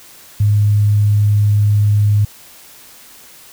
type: tone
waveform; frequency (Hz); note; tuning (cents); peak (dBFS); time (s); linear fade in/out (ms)
sine; 103.83; G#2; 0; -9; 0.4-2.25; 5
effects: white hiss -41 dBFS RMS until 3.52 s